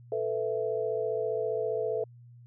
sine chord, A suspended second, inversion none, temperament just, 440 / 495 / 660 Hz, A4 / B4 / E5, 0 / +4 / +2 cents, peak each -30 / -33 / -34 dBFS, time 0.12-2.04 s, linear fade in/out 2 ms, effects added 120 Hz sine -49 dBFS peak until 2.46 s

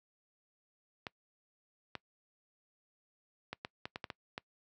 clicks, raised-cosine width 0.3 ms, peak -23 dBFS, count 9, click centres 1.068 / 1.953 / 3.53 / 3.649 / 3.855 / 3.959 / 4.042 / 4.102 / 4.379 s, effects noise-tail reverb RT60 0.1 s tail -24 dB re dry + high-pass 80 Hz 12 dB/octave

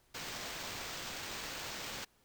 violet noise with sample-and-hold, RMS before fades -43 dBFS, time 0.14-2.05 s, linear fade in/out 10 ms, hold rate 11025 Hz, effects pink hiss -70 dBFS RMS until 2.24 s

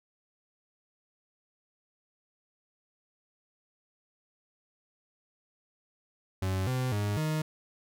40% pulse tone with pitch steps, 94.5 / 128 / 103.1 / 155.3 Hz, F#2 / C3 / G#2 / D#3, +37 / -38 / -12 / -3 cents, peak -27 dBFS, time 6.42-7.42 s, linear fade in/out 5 ms, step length 250 ms, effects none

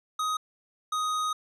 square tone pair in turn, 1255 / 1249.5 Hz, D#6 / D#6, +15 / +7 cents, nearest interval unison, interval 8 cents, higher first, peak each -27 dBFS, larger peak neither, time 0.19-0.37 / 0.92-1.33 s, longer second, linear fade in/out 5 ms, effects low-pass 9000 Hz 12 dB/octave

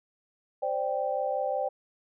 sine chord, C suspended second, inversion none, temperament just, 523.3 / 588.7 / 784.9 Hz, C5 / D5 / G5, 0 / +4 / +2 cents, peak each -31 dBFS, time 0.62-1.69 s, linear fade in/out 10 ms, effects none

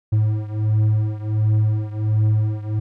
triangle beating tone pair, 106.9 / 108.3 Hz, A2 / A2, -49 / -27 cents, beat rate 1.4 Hz, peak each -16 / -19 dBFS, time 0.12-2.8 s, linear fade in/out 10 ms, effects none

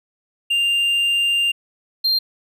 triangle tone pair in turn, 2794 / 4186 Hz, F7 / C8, 0 / 0 cents, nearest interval perfect fifth, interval 700 cents, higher second, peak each -14 dBFS, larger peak neither, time 0.5-1.52 / 2.04-2.19 s, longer first, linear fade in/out 10 ms, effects none

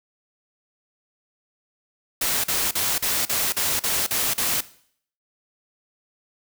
white noise bursts, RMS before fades -23 dBFS, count 9, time 2.21-4.608 s, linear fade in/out 5 ms, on 230 ms, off 41 ms, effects noise-tail reverb RT60 0.6 s tail -18 dB re dry

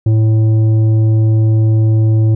sine tone with tanh clipping, 110 Hz, A2, in tune, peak -9 dBFS, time 0.06-2.35 s, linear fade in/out 5 ms, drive 8 dB, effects none

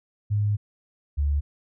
sine tone pair in turn, 103.9 / 72 Hz, G#2 / D2, +1 / -34 cents, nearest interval tritone, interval 635 cents, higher first, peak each -20 dBFS, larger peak neither, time 0.3-0.57 / 1.17-1.41 s, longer first, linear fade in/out 20 ms, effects none

